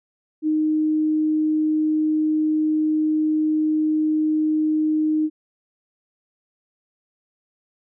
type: tone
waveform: sine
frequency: 309.4 Hz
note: D#4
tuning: 10 cents flat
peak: -17 dBFS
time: 0.42-5.3 s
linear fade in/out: 50 ms
effects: none